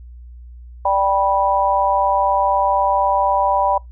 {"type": "chord", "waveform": "sine", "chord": "G major", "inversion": "second", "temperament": "just", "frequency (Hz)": [588, 784, 980], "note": ["D5", "G5", "B5"], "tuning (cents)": [2, 0, -14], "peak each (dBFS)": [-20, -18, -17], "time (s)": [0.85, 3.78], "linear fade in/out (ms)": 5, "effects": ["noise-tail reverb RT60 0.2 s tail -26 dB re dry", "added 60 Hz sine -35 dBFS peak until 3.91 s"]}